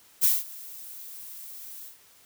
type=noise with ADSR envelope; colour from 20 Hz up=violet; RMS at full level=-19 dBFS; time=0.21-1.98 s; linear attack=33 ms; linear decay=190 ms; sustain=-23 dB; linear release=140 ms; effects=white hiss -57 dBFS RMS until 2.25 s